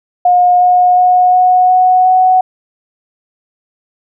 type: tone with pitch steps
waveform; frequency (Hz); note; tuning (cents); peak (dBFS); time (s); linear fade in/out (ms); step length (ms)
sine; 717 / 722 / 727 / 732.1 / 737.2 / 742.3; F5 / F#5 / F#5 / F#5 / F#5 / F#5; +45 / -43 / -31 / -19 / -7 / +5; -5; 0.25-2.41; 5; 360
effects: none